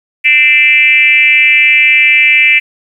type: tone with frequency modulation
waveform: sine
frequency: 2349 Hz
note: D7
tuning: in tune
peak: -4 dBFS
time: 0.24-2.6 s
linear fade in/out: 20 ms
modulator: 274 Hz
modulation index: 1.2
effects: 7-bit